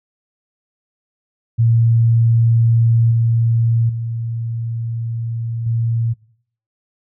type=tone with level steps; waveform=sine; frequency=115.4 Hz; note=A#2; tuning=17 cents flat; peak=-10 / -12 / -20 / -15 dBFS; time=1.58-6.14 s; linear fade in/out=20 ms; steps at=3.11 / 3.89 / 5.66 s; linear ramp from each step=5 ms; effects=noise-tail reverb RT60 0.6 s tail -22 dB re dry